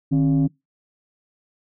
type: tone pair together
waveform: sine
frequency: 152.7 / 271.5 Hz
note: D#3 / C#4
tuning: -32 / -36 cents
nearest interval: minor seventh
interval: 996 cents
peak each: -16 dBFS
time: 0.11-0.48 s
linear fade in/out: 20 ms
effects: noise-tail reverb RT60 0.2 s tail -23 dB re dry + tanh soft clip ceiling -12 dBFS